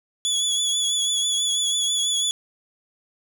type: tone with vibrato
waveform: 25% pulse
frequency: 3406 Hz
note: G#7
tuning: 43 cents sharp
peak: -16 dBFS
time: 0.25-2.31 s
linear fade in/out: 0 ms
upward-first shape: triangle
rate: 6.1 Hz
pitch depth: 42 cents each way
effects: none